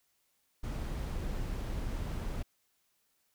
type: noise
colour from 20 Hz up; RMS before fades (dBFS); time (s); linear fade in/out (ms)
brown; -36; 0.63-2.43; 10
effects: white hiss -75 dBFS RMS until 3.34 s